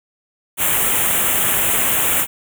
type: band-stop noise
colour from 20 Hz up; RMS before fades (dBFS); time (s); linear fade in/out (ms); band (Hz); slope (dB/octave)
white; -17; 0.57-2.27; 50; 3300 to 7100; 48
effects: none